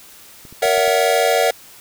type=clicks; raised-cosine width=3 ms; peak=-28 dBFS; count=5; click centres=0.452 / 0.526 / 0.655 / 0.778 / 0.878 s
type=chord; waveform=square; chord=F# dominant seventh; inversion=first; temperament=equal with one note detuned; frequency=466.2 / 566 / 659.3 / 740 Hz; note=A#4 / C#5 / E5 / F#5; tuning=0 / +36 / 0 / 0 cents; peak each=-20 dBFS; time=0.62-1.51 s; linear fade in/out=5 ms
effects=white hiss -43 dBFS RMS until 1.8 s